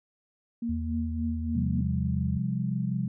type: tone with tremolo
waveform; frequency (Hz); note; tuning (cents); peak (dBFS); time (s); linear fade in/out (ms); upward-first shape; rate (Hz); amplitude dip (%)
sine; 233.2; A#3; +1; -27; 0.62-1.81; 5; sine; 3.5; 60
type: tone with pitch glide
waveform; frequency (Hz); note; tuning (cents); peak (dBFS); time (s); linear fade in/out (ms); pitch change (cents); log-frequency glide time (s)
sine; 81.2 to 80.45; E2 to E2; -26 to -42; -30; 0.69-2.38; 5; -16; 1.71-1.96
type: chord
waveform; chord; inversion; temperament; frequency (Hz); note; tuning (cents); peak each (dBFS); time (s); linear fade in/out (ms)
sine; C suspended fourth; none; equal with one note detuned; 130.81 / 174.61 / 200.1; C3 / F3 / G3; 0 / 0 / +36; -30 / -31 / -31; 1.55-3.08; 5
effects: none